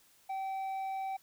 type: tone with low-pass filter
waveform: square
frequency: 771 Hz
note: G5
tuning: 29 cents flat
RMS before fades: -37 dBFS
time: 0.29-1.17 s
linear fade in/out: 10 ms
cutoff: 1600 Hz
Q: 0.78
effects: white hiss -65 dBFS RMS until 1.22 s